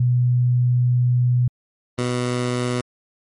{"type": "tone pair in turn", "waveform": ["sine", "15% pulse"], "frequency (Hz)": [123.47, 123.47], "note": ["B2", "B2"], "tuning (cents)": [0, 0], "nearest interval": "unison", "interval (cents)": 0, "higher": "neither", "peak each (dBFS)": -14, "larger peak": "neither", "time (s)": [[0, 1.48], [1.98, 2.81]], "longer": "first", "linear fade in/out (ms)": 5, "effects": ["MP3 48 kbps"]}